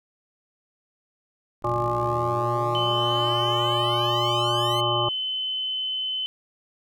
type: exponential sweep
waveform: 10% pulse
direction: up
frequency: 39.28 to 2168 Hz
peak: -29 dBFS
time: 1.62-4.81 s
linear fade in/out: 10 ms
type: harmonic tone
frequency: 119.2 Hz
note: A#2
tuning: 39 cents sharp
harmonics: 1 / 3 / 5 / 7 / 9 / 10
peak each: -29 / -29 / -29 / -29 / -29 / -29 dBFS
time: 1.64-5.09 s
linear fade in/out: 5 ms
type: tone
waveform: sine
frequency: 3043 Hz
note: F#7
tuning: 48 cents sharp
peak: -25 dBFS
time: 2.75-6.26 s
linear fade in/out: 0 ms
effects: none